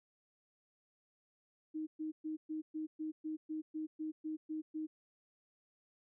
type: tone bursts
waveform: sine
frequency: 312.1 Hz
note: D#4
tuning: 5 cents sharp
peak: -37 dBFS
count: 13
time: 1.74-4.87 s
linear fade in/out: 20 ms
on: 130 ms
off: 120 ms
effects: none